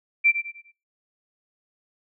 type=tone with echo; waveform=sine; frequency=2349 Hz; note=D7; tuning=in tune; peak=-14 dBFS; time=0.24-0.32 s; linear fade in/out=20 ms; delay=100 ms; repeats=4; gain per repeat=-9 dB; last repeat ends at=0.72 s; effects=noise-tail reverb RT60 0.4 s tail -25 dB re dry